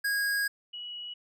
square / sine tone pair in turn, 1641 / 2924 Hz, G#6 / F#7, -21 / -21 cents, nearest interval minor seventh, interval 1000 cents, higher second, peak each -27 / -37 dBFS, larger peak first, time 0.04-0.48 / 0.73-1.14 s, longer first, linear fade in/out 10 ms, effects none

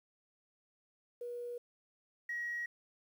sine tone pair in turn, 482.1 / 1901.9 Hz, B4 / A#6, -42 / +34 cents, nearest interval 2 octaves, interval 2376 cents, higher second, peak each -39 / -35 dBFS, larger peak second, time 1.21-1.58 / 2.29-2.66 s, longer neither, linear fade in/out 5 ms, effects tanh soft clip ceiling -32 dBFS + 11-bit

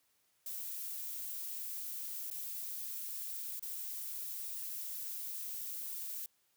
violet noise with dropouts, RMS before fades -42 dBFS, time 0.46-6.26 s, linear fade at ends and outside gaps 2 ms, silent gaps 2.302-2.311 / 3.595-3.626 s, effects white hiss -75 dBFS RMS until 6.56 s + high-pass 60 Hz 12 dB/octave

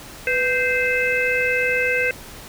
harmonic tone with a mistuned harmonic, 520 Hz, C5, 11 cents flat, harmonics 1 / 3 / 4 / 5, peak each -23 / -23 / -23 / -23 dBFS, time 0.27-2.11 s, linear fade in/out 2 ms, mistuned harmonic 1, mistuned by -76 cents, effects pink hiss -39 dBFS RMS until 2.48 s

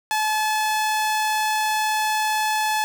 sawtooth tone, 861 Hz, A5, 38 cents flat, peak -16 dBFS, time 0.11-2.84 s, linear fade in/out 0 ms, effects none

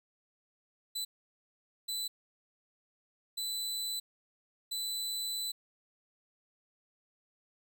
sawtooth tone bursts at uneven times, 3996 Hz, B7, 20 cents sharp, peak -31 dBFS, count 4, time 0.95-1.05 / 1.88-2.08 / 3.37-4 / 4.71-5.52 s, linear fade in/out 10 ms, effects none

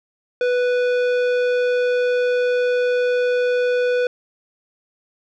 sine tone with tanh clipping, 493.9 Hz, B4, in tune, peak -18 dBFS, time 0.41-4.07 s, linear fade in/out 2 ms, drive 14 dB, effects none

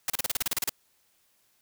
white noise bursts, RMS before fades -27 dBFS, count 12, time 0.08-0.694 s, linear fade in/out 2 ms, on 20 ms, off 34 ms, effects white hiss -68 dBFS RMS until 1.61 s

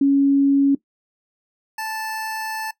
sine / 25% pulse tone pair in turn, 277.8 / 878.1 Hz, C#4 / A5, +4 / -4 cents, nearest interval octave + minor sixth, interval 1992 cents, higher second, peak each -12 / -22 dBFS, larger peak first, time 0.01-0.75 / 1.78-2.71 s, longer second, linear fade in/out 5 ms, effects noise-tail reverb RT60 0.1 s tail -18 dB re dry

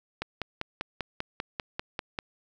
click train, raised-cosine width 0.3 ms, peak -15 dBFS, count 11, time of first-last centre 0.22-2.189 s, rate 5.08 Hz, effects none

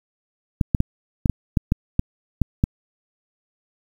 clicks, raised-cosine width 5 ms, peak -4 dBFS, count 10, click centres 0.612 / 0.748 / 0.804 / 1.258 / 1.297 / 1.572 / 1.721 / 1.994 / 2.417 / 2.639 s, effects 7-bit

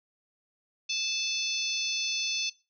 harmonic tone, 874 Hz, A5, 12 cents flat, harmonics 3 / 4 / 5 / 6 / 7, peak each -33 / -34 / -35 / -36 / -36 dBFS, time 0.89-2.5 s, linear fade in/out 10 ms, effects noise-tail reverb RT60 0.3 s tail -20 dB re dry

